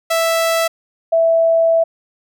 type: tone pair in turn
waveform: sawtooth / sine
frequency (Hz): 659.3 / 659.3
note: E5 / E5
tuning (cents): 0 / 0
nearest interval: unison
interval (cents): 0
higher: neither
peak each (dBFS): -10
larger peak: neither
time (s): 0.1-0.68 / 1.12-1.84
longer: second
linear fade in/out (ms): 10
effects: none